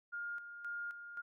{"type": "tone with tremolo", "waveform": "sine", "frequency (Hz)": 1414, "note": "F6", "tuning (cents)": 21, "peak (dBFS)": -39, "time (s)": [0.12, 1.22], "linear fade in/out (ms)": 20, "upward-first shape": "square", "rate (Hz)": 1.9, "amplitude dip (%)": 60, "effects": []}